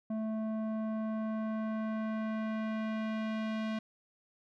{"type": "tone with low-pass filter sweep", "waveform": "square", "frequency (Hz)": 219, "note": "A3", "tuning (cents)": -8, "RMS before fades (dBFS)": -35, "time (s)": [0.1, 3.79], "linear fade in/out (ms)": 5, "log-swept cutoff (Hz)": [680, 3400], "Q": 0.98, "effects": []}